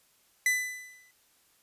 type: tone with exponential decay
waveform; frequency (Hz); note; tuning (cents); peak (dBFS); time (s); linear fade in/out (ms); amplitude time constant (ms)
45% pulse; 2000; B6; +21; -21; 0.46-1.11; 2; 140
effects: white hiss -66 dBFS RMS until 1.62 s + resampled to 32000 Hz